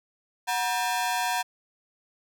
sawtooth ring-modulated tone, 845 Hz, G#5, 30 cents sharp, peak -18 dBFS, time 0.47-1.43 s, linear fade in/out 20 ms, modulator 110 Hz, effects none

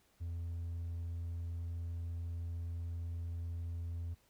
triangle tone, 84.8 Hz, E2, 50 cents sharp, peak -35 dBFS, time 0.2-4.15 s, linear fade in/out 20 ms, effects tanh soft clip ceiling -32 dBFS + pink hiss -71 dBFS RMS until 4.29 s

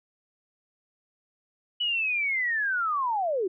sine linear sweep, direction down, 2970 to 345.2 Hz, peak -24 dBFS, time 1.8-3.48 s, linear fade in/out 10 ms, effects none

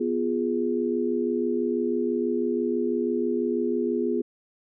sine chord, F diminished, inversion second, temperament equal, 246.9 / 349.2 / 415.3 Hz, Cb4 / F4 / Ab4, 0 / 0 / 0 cents, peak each -27 dBFS, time 0-4.22 s, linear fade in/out 10 ms, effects none

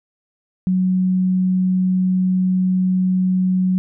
sine tone, 185 Hz, F#3, in tune, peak -14 dBFS, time 0.67-3.78 s, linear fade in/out 0 ms, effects none

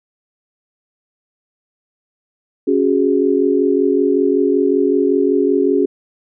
sine chord, C# suspended fourth, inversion none, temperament equal, 277.2 / 370 / 415.3 Hz, C#4 / F#4 / G#4, 0 / 0 / 0 cents, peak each -16 dBFS, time 2.67-5.86 s, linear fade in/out 10 ms, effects none

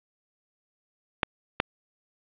clicks, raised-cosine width 0.3 ms, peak -5 dBFS, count 2, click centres 1.232 / 1.601 s, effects resampled to 8000 Hz + 7-bit

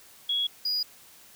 sine / triangle tone pair in turn, 3339 / 4902 Hz, G#7 / D#8, +9 / -27 cents, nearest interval perfect fifth, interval 664 cents, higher second, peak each -24 dBFS, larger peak neither, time 0.29-0.47 / 0.65-0.83 s, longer neither, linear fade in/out 5 ms, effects white hiss -53 dBFS RMS until 1.35 s

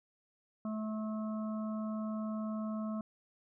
harmonic tone, 216.6 Hz, A3, 27 cents flat, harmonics 1 / 3 / 5 / 6, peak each -35 / -45 / -49 / -51 dBFS, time 0.65-3.01 s, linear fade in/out 2 ms, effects none

